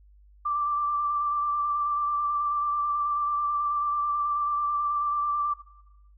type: tone with vibrato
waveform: sine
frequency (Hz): 1174.7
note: D6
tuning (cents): 0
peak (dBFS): -24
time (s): 0.45-5.54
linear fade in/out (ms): 10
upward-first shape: square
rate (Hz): 9.2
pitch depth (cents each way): 14
effects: noise-tail reverb RT60 1.0 s tail -17 dB re dry + added 50 Hz sine -52 dBFS peak until 6.17 s